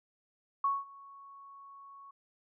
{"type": "tone with ADSR envelope", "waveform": "sine", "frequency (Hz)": 1108.7, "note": "C#6", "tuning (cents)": 0, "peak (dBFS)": -25, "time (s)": [0.64, 2.11], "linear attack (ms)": 4, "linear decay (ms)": 200, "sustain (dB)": -24, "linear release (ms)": 6, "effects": []}